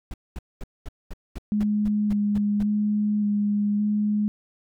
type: noise bursts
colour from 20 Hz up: brown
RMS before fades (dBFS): -32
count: 11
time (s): 0.11-2.629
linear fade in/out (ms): 2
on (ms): 29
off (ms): 220
type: tone with vibrato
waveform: sine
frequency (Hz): 207.7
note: G#3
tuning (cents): 0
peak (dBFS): -20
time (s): 1.52-4.28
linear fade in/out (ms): 0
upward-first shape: square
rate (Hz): 0.88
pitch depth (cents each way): 13
effects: none